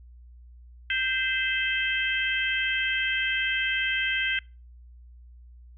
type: harmonic tone with a mistuned harmonic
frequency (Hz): 523.3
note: C5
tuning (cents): 0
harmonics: 3 / 4 / 5 / 6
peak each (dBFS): -28 / -29 / -30 / -31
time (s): 0.9-4.39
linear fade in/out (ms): 2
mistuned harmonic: 4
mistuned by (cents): -35
effects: noise-tail reverb RT60 0.3 s tail -24 dB re dry + added 60 Hz sine -46 dBFS peak until 5.77 s